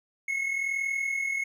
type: tone pair together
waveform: triangle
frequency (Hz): 2144 / 2185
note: C7 / C#7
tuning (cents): +42 / -26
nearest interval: unison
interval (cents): 32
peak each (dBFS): -33 / -26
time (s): 0.28-1.44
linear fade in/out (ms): 5
effects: none